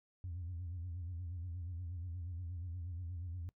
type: tone with vibrato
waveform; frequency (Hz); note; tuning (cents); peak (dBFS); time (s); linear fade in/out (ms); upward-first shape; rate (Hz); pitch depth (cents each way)
sine; 87.31; F2; 0; -39; 0.24-3.49; 0; sine; 8.4; 100
effects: noise-tail reverb RT60 0.1 s tail -22 dB re dry + tanh soft clip ceiling -37 dBFS